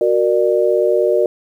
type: chord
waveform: sine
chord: Gb augmented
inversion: none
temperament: equal with one note detuned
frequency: 370 / 466.2 / 596.9 Hz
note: Gb4 / Bb4 / D5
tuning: 0 / 0 / +28 cents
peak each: -16 dBFS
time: 0.01-1.26 s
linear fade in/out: 2 ms
effects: 8-bit